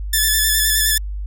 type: tone with vibrato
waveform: 5% pulse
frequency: 1745 Hz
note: A6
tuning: 15 cents flat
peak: -4 dBFS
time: 0.13-0.98 s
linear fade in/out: 5 ms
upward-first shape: square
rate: 9.6 Hz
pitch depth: 26 cents each way
effects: added 50 Hz sine -23 dBFS peak until 1.26 s